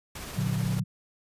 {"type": "noise with tremolo", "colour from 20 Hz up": "pink", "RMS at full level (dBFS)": -38, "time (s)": [0.15, 0.8], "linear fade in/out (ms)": 5, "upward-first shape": "triangle", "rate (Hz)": 16, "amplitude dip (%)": 30}
{"type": "chord", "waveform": "sine", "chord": "Bb augmented", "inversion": "none", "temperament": "just", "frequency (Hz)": [116.54, 145.68, 182.1], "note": ["Bb2", "D3", "F#3"], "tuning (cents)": [0, -14, -27], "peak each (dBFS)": [-29, -30, -30], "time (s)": [0.36, 0.84], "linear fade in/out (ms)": 20}
{"effects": ["resampled to 32000 Hz"]}